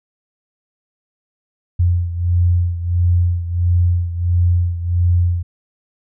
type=beating tone pair; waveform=sine; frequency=87.31 / 88.81 Hz; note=F2 / F2; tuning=0 / +30 cents; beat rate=1.5 Hz; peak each=-14 / -19 dBFS; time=1.79-5.43 s; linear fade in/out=10 ms; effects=none